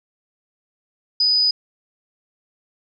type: tone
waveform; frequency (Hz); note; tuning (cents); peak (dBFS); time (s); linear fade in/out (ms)
sine; 4978; D#8; 0; -14; 1.2-1.51; 5
effects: none